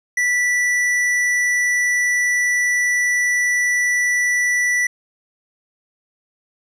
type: tone with hard clipping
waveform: sine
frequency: 1965 Hz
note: B6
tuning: 9 cents flat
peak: -17 dBFS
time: 0.17-4.87 s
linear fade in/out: 5 ms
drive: 9 dB
effects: none